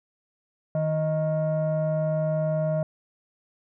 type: tone pair together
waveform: sine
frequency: 156.25 / 625 Hz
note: D#3 / D#5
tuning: +8 / +8 cents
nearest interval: 2 octaves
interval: 2400 cents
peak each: -23 dBFS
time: 0.75-2.83 s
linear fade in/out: 2 ms
effects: tanh soft clip ceiling -19 dBFS